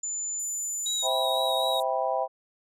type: tone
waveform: sine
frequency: 7040 Hz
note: A8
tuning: in tune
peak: -29 dBFS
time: 0.03-1.07 s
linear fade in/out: 5 ms
type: band-pass noise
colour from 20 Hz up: white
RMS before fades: -45 dBFS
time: 0.39-1.83 s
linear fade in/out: 10 ms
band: 7600 to 13000 Hz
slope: 48 dB/octave
type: tone with vibrato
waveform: sine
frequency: 3818 Hz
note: A#7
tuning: 41 cents sharp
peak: -28 dBFS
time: 0.86-1.8 s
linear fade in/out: 2 ms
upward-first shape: sine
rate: 4 Hz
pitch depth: 20 cents each way
type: chord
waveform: sine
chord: C major seventh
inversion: none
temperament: just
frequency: 523.3 / 654.1 / 784.9 / 981.1 Hz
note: C5 / E5 / G5 / B5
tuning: 0 / -14 / +2 / -12 cents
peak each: -30 / -29 / -29 / -32 dBFS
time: 1.02-2.28 s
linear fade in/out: 50 ms
effects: none

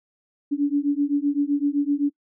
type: beating tone pair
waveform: sine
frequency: 283.1 / 290.9 Hz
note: C#4 / D4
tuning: +37 / -16 cents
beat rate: 7.8 Hz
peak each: -22 dBFS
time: 0.51-2.1 s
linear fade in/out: 20 ms
effects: noise-tail reverb RT60 0.1 s tail -24 dB re dry

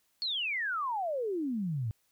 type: exponential sweep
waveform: sine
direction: down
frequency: 4435 to 103.7 Hz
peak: -30 dBFS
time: 0.22-1.91 s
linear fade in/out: 0 ms
effects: white hiss -73 dBFS RMS until 2.11 s

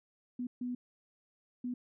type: tone bursts at uneven times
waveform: sine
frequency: 246.9 Hz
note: B3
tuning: in tune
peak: -34 dBFS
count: 3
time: 0.39-0.47 / 0.61-0.75 / 1.64-1.74 s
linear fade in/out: 5 ms
effects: none

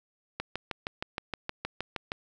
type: click train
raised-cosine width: 0.3 ms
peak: -16 dBFS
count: 12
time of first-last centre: 0.4-2.119 s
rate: 6.4 Hz
effects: none

